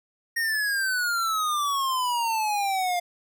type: exponential sweep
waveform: square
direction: down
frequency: 1867 to 698.5 Hz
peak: -24 dBFS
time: 0.36-3 s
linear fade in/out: 10 ms
effects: none